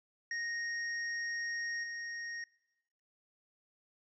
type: tone with level steps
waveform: square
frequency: 1864.7 Hz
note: A#6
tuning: in tune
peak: -36 / -40 dBFS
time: 0.31-2.44 s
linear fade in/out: 2 ms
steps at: 1.83 s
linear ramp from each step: 10 ms
effects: noise-tail reverb RT60 1.0 s tail -22 dB re dry + resampled to 16000 Hz